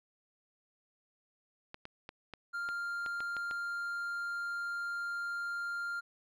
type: clicks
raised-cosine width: 0.3 ms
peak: -28 dBFS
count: 9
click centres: 1.744 / 1.854 / 2.091 / 2.337 / 2.689 / 3.062 / 3.205 / 3.367 / 3.511 s
type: tone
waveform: triangle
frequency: 1396.9 Hz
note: F6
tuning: in tune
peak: -33 dBFS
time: 2.53-6.01 s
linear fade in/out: 20 ms
effects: none